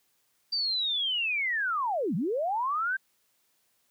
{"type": "linear two-way sweep", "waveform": "sine", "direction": "down then up", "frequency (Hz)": [4699, 148.3, 1594], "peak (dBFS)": -26, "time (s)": [0.52, 2.97], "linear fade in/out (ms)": 10, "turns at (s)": 2.15, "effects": ["white hiss -71 dBFS RMS until 3.9 s", "high-pass 80 Hz 12 dB/octave"]}